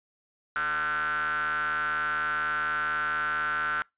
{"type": "ring-modulated tone", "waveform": "square", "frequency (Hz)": 77.78, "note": "D#2", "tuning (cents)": 0, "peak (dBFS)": -24, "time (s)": [0.56, 3.82], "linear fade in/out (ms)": 0, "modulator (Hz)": 1440, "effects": ["noise-tail reverb RT60 0.2 s tail -25 dB re dry", "resampled to 8000 Hz"]}